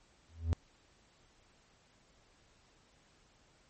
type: tone with exponential growth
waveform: triangle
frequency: 82.41 Hz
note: E2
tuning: in tune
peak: -22 dBFS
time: 0.29-0.53 s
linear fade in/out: 0 ms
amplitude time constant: 52 ms
effects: pink hiss -67 dBFS RMS until 3.69 s + MP3 32 kbps